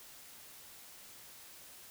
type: silence
effects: white hiss -54 dBFS RMS until 1.9 s